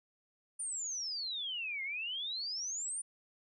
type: exponential two-way sweep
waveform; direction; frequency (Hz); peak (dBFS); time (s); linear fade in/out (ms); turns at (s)
sine; down then up; 9397 to 2093 to 9397; -36; 0.59-3.02; 10; 1.83
effects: none